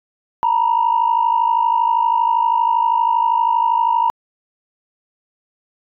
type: tone pair together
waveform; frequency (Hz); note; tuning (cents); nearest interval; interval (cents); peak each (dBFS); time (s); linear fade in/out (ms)
sine; 915 / 967.6; A#5 / B5; -32 / -36; minor second; 96; -15; 0.43-4.1; 0
effects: tanh soft clip ceiling -7 dBFS